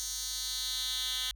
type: tone with high-pass filter sweep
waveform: 10% pulse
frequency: 254.5 Hz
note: C4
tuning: 48 cents flat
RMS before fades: -35 dBFS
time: 0-1.31 s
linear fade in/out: 0 ms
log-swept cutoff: 5500 to 3100 Hz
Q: 2.7
effects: added 50 Hz sine -50 dBFS peak until 1.35 s